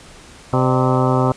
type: harmonic tone with a mistuned harmonic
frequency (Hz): 129.2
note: C3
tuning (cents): -21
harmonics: 1 / 2 / 3 / 4 / 5 / 6 / 7 / 8 / 9 / 10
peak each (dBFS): -17 / -20 / -22 / -23 / -24 / -25 / -25 / -26 / -27 / -27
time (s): 0.53-1.32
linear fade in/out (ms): 2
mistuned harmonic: 5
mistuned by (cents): -100
effects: pink hiss -42 dBFS RMS until 1.36 s + resampled to 22050 Hz